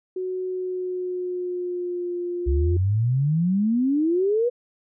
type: tone with pitch glide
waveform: sine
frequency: 370 to 351.7 Hz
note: F#4 to F4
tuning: 0 to +12 cents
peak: -25 dBFS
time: 0.16-2.77 s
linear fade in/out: 5 ms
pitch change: -88 cents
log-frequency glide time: 0.47-2.16 s
type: exponential sweep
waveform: sine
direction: up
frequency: 65.6 to 498.1 Hz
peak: -18 dBFS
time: 2.46-4.5 s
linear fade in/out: 20 ms
effects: none